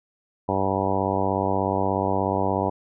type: harmonic tone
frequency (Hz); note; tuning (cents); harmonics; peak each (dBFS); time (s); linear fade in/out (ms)
96.7; G2; -23; 1 / 2 / 3 / 4 / 5 / 6 / 7 / 8 / 9 / 10; -30 / -30 / -30 / -30 / -30 / -30 / -30 / -30 / -30 / -30; 0.48-2.7; 10
effects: none